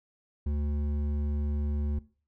sine tone with hard clipping, 73.3 Hz, D2, 3 cents flat, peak -29 dBFS, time 0.46-1.99 s, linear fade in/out 5 ms, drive 9 dB, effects noise-tail reverb RT60 0.4 s tail -19 dB re dry

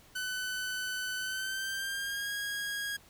sawtooth tone with pitch glide, 1505 to 1641.2 Hz, F#6 to G#6, +29 to -21 cents, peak -30 dBFS, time 0.15-2.97 s, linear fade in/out 10 ms, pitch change +150 cents, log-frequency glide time 1.17-2.32 s, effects pink hiss -59 dBFS RMS until 3.09 s

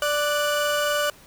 30% pulse tone pair together, 587.3 / 1480 Hz, D5 / F#6, 0 / 0 cents, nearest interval octave + major third, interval 1600 cents, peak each -20 / -23 dBFS, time 0.02-1.1 s, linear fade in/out 2 ms, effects pink hiss -50 dBFS RMS until 1.26 s

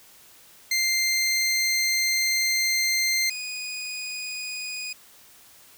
20% pulse tone pair in turn, 2093 / 2481 Hz, C7 / D#7, 0 / -6 cents, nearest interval minor third, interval 294 cents, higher second, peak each -16 / -26 dBFS, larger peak first, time 0.71-3.3 / 3.3-4.93 s, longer first, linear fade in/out 5 ms, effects white hiss -52 dBFS RMS until 5.77 s

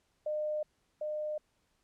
sine tone pair in turn, 607 / 607 Hz, D#5 / D#5, -43 / -43 cents, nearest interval unison, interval 0 cents, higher neither, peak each -31 / -33 dBFS, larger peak first, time 0.26-0.63 / 1.01-1.38 s, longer neither, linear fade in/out 5 ms, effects pink hiss -75 dBFS RMS until 1.83 s + low-pass 10000 Hz 12 dB/octave

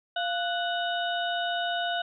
harmonic tone with a mistuned harmonic, 740 Hz, F#5, in tune, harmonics 1 / 2 / 4 / 5, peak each -29 / -32 / -35 / -36 dBFS, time 0.16-2.02 s, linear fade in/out 5 ms, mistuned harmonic 1, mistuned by -110 cents, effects none

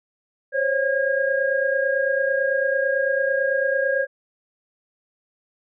sine tone cluster, 528 / 557 / 1629 Hz, C5 / C#5 / G#6, +16 / +8 / -34 cents, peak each -23 dBFS, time 0.52-4.07 s, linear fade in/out 50 ms, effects none

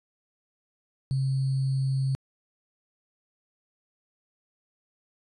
sine tone with sample-and-hold, 134 Hz, C3, 42 cents sharp, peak -23 dBFS, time 1.11-2.15 s, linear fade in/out 0 ms, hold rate 4410 Hz, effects resampled to 24000 Hz

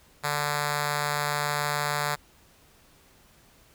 5% pulse tone with notch filter, 146.83 Hz, D3, in tune, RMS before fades -28 dBFS, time 0.23-2.16 s, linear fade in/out 20 ms, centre 310 Hz, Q 0.71, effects pink hiss -58 dBFS RMS until 3.74 s

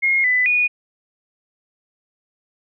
sine tone with pitch steps, 2147 / 1999 / 2460 Hz, C7 / B6 / D#7, +44 / +20 / -20 cents, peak -14 dBFS, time 0.02-0.68 s, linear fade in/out 20 ms, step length 220 ms, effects none

